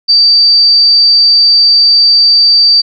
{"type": "tone", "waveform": "sine", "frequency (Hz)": 4641, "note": "D8", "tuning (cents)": -21, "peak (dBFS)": -3, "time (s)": [0.08, 2.82], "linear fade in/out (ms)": 20, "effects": []}